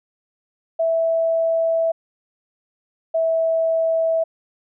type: tone pair in turn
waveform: sine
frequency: 657 / 652.8 Hz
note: E5 / E5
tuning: -6 / -17 cents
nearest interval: unison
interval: 11 cents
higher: first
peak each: -16 dBFS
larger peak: neither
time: 0.79-1.92 / 3.14-4.24 s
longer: first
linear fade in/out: 10 ms
effects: none